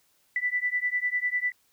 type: beating tone pair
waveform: sine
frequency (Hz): 1975.5 / 1985.5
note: B6 / B6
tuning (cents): 0 / +9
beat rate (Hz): 10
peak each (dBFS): -28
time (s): 0.36-1.52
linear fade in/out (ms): 2
effects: white hiss -67 dBFS RMS until 1.72 s